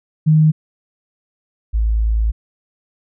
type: tone pair in turn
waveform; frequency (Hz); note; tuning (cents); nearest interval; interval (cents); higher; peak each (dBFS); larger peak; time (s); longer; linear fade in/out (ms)
sine; 155.56 / 54.79; D#3 / A1; 0 / -7; octave + tritone; 1807; first; -8 / -13; first; 0.26-0.52 / 1.73-2.32; second; 20
effects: none